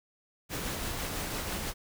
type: noise with tremolo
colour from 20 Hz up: pink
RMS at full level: -34 dBFS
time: 0.49-1.74 s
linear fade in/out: 50 ms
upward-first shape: sine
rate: 6 Hz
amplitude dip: 25%
effects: none